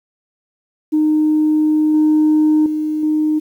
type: tone with level steps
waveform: sine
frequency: 307.3 Hz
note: D#4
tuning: 21 cents flat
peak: -10 / -8 / -16 / -12 dBFS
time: 0.92-3.4 s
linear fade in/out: 20 ms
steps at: 1.94 / 2.66 / 3.03 s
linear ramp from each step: 2 ms
effects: tanh soft clip ceiling -7 dBFS + 8-bit